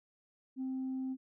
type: tone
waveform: sine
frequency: 261.6 Hz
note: C4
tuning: in tune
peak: -33 dBFS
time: 0.56-1.17 s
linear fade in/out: 50 ms
effects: tanh soft clip ceiling -32 dBFS